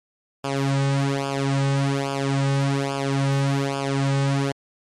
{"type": "tone with flanger", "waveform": "sawtooth", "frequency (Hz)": 138, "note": "C#3", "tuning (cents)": -7, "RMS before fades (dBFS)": -22, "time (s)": [0.44, 4.52], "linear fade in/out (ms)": 5, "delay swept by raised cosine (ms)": [0.5, 3], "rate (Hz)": 1.2, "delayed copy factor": -0.9, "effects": ["low-pass 8000 Hz 12 dB/octave", "MP3 64 kbps"]}